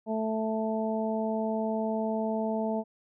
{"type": "harmonic tone", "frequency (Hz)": 220, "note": "A3", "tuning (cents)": 0, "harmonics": [1, 2, 3, 4], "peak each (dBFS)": [-30, -34, -32, -37], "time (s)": [0.06, 2.84], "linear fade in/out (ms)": 50, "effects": []}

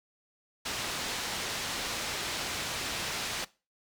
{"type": "low-pass noise", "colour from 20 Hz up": "white", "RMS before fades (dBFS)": -35, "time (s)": [0.65, 3.45], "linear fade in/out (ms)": 10, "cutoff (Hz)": 5200, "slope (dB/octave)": 12, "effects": ["noise-tail reverb RT60 0.3 s tail -20 dB re dry"]}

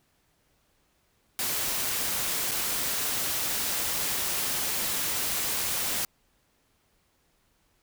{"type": "noise with dropouts", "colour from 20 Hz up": "white", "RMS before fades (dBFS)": -29, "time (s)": [1.39, 6.05], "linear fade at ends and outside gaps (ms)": 1, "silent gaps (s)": [2.512, 2.516], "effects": ["pink hiss -69 dBFS RMS until 7.82 s"]}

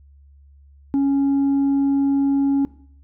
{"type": "tone with tanh clipping", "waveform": "sine", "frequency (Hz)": 277.2, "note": "C#4", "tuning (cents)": 0, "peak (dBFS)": -16, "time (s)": [0.94, 2.65], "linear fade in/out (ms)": 0, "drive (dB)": 2, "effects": ["noise-tail reverb RT60 0.6 s tail -19 dB re dry", "added 70 Hz sine -46 dBFS peak until 3.03 s"]}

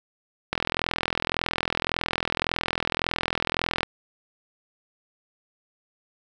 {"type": "click train", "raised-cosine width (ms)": 0.3, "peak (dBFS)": -7, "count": 139, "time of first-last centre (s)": [0.53, 3.831], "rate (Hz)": 41.8, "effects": []}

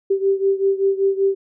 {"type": "beating tone pair", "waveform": "sine", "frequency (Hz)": [389.2, 394.4], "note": ["G4", "G4"], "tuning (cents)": [-12, 11], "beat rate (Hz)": 5.2, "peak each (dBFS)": [-17, -20], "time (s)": [0.1, 1.35], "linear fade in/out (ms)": 10, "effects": []}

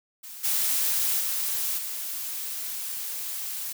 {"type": "noise with level steps", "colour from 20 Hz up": "blue", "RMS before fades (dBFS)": [-41, -25, -28, -33], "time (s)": [0.23, 3.73], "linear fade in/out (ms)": 10, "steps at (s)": [0.43, 1.19, 1.77], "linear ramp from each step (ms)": 20, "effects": []}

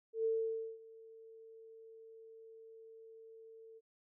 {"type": "tone with ADSR envelope", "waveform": "sine", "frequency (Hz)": 448.3, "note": "A4", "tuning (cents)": 32, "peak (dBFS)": -30, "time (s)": [0.13, 3.81], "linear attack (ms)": 120, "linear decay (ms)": 530, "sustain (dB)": -23, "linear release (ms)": 38, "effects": []}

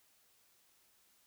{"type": "silence", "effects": ["white hiss -70 dBFS RMS until 1.26 s"]}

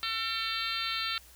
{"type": "harmonic tone", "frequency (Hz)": 450.2, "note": "A4", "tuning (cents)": 40, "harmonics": [3, 4, 5, 6, 7, 8, 9, 10], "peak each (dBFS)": [-36, -41, -40, -39, -40, -38, -37, -41], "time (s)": [0.03, 1.18], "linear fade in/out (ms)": 0, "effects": ["added 60 Hz sine -57 dBFS peak until 1.35 s", "white hiss -56 dBFS RMS until 1.35 s"]}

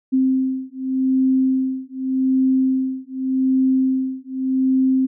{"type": "beating tone pair", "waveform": "sine", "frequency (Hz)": [261.6, 262.45], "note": ["C4", "C4"], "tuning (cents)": [0, 5], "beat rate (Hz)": 0.85, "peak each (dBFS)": -19, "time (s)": [0.12, 5.07], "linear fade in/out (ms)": 20, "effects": []}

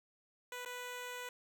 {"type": "tone with dropouts", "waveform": "10% pulse", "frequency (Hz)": 493.9, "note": "B4", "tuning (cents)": 0, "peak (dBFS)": -34, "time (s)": [0.52, 1.29], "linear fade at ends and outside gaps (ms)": 2, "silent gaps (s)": [0.65, 0.659], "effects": []}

